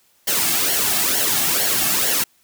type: noise with flanger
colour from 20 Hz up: white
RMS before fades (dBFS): -19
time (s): 0.27-2.24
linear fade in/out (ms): 10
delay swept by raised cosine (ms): 0.8 to 2.1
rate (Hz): 2.2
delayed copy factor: -0.65
effects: white hiss -59 dBFS RMS until 2.43 s